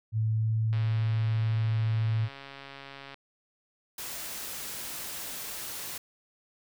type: tone with pitch glide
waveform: sine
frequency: 110 to 110.77 Hz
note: A2 to A2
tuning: 0 to +12 cents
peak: -24 dBFS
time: 0.12-2.29 s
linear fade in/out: 50 ms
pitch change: +12 cents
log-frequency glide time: 0.35-0.53 s
type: click train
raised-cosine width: 0.3 ms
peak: -28 dBFS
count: 334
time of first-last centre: 0.73-3.143 s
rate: 138 Hz
type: noise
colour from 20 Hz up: white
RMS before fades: -38 dBFS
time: 3.98-5.98 s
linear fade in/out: 5 ms
effects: none